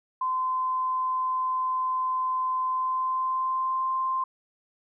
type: tone with pitch glide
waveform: sine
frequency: 1030 to 1046.2 Hz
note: C6 to C6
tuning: -28 to -1 cents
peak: -24 dBFS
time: 0.21-4.24 s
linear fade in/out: 5 ms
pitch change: +27 cents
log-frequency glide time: 2.66-3.88 s
effects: none